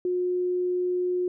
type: tone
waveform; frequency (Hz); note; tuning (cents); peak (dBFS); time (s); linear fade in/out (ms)
sine; 360.4; F#4; -45; -23; 0.05-1.28; 2
effects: none